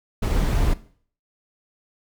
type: noise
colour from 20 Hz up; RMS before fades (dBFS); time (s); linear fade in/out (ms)
brown; -20; 0.22-0.74; 10
effects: noise-tail reverb RT60 0.5 s tail -17 dB re dry